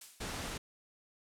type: noise with exponential decay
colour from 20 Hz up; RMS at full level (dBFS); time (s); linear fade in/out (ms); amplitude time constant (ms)
blue; -44; 0.01-0.52; 5; 110
type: noise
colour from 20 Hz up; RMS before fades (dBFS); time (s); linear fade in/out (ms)
pink; -40; 0.2-0.58; 10
effects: low-pass 10000 Hz 12 dB/octave